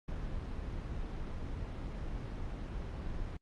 brown noise, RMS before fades -39 dBFS, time 0.08-3.37 s, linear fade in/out 5 ms, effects low-pass 5000 Hz 12 dB/octave + Opus 32 kbps

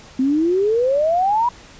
sine exponential sweep, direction up, 254.5 to 987.8 Hz, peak -14 dBFS, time 0.19-1.49 s, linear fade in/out 5 ms, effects pink hiss -43 dBFS RMS until 1.79 s + resampled to 16000 Hz

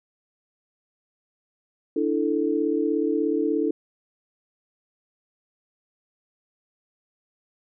sine chord, D suspended second, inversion none, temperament just, 293.7 / 330.4 / 440.5 Hz, D4 / E4 / A4, 0 / +4 / +2 cents, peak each -25 dBFS, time 1.96-3.71 s, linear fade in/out 5 ms, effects none

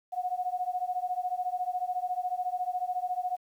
sine beating tone pair, 721 / 735 Hz, F#5 / F#5, -45 / -12 cents, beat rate 14 Hz, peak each -32 / -32 dBFS, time 0.12-3.37 s, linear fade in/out 20 ms, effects 10-bit

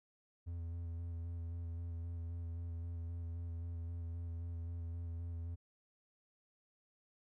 triangle tone with vibrato, 84.5 Hz, E2, 43 cents sharp, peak -38 dBFS, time 0.46-5.56 s, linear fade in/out 20 ms, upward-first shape square, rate 3.8 Hz, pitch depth 18 cents each way, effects none

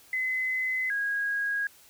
sine tone pair in turn, 2034 / 1642.6 Hz, C7 / G#6, -50 / -20 cents, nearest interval major third, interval 370 cents, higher first, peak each -26 / -26 dBFS, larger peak neither, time 0.13-0.9 / 0.9-1.67 s, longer neither, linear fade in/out 2 ms, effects white hiss -56 dBFS RMS until 1.89 s

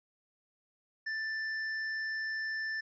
triangle tone with tanh clipping, 1767 Hz, A6, 7 cents sharp, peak -35 dBFS, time 1.06-2.81 s, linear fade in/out 10 ms, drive 13 dB, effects resampled to 16000 Hz

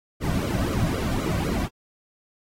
brown noise with flanger, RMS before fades -25 dBFS, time 0.2-1.69 s, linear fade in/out 50 ms, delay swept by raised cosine 1.1 to 2.4 ms, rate 3.9 Hz, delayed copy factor -1, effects AAC 48 kbps

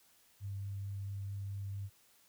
sine tone with vibrato, 99.1 Hz, G2, 19 cents sharp, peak -38 dBFS, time 0.4-1.9 s, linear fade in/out 50 ms, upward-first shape triangle, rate 4.5 Hz, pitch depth 11 cents each way, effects white hiss -67 dBFS RMS until 2.28 s

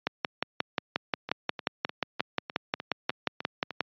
two click trains, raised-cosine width 0.3 ms, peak -9 / -19 dBFS, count 22 / 9, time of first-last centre 0.07-3.807 / 1.29-3.707 s, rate 5.62 / 3.31 Hz, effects high-pass 150 Hz 12 dB/octave + resampled to 11025 Hz

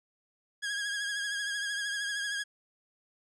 sawtooth tone with vibrato, 1644 Hz, G#6, 18 cents flat, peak -28 dBFS, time 0.62-2.44 s, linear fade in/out 20 ms, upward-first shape triangle, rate 13 Hz, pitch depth 49 cents each way, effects resampled to 22050 Hz

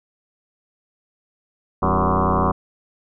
sine tone with frequency modulation, 473.8 Hz, A#4, 28 cents sharp, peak -15 dBFS, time 1.82-2.52 s, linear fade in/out 10 ms, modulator 91.3 Hz, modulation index 8, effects none

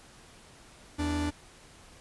45% pulse tone pair together, 81.86 / 293.4 Hz, E2 / D4, -12 / -2 cents, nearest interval octave + minor seventh, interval 2210 cents, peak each -32 / -30 dBFS, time 0.98-1.31 s, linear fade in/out 20 ms, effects pink hiss -54 dBFS RMS until 2 s + resampled to 24000 Hz

